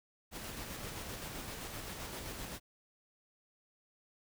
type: noise with tremolo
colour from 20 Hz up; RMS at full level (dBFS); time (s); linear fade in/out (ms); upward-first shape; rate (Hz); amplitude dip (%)
pink; -43; 0.31-2.6; 50; square; 7.7; 25
effects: none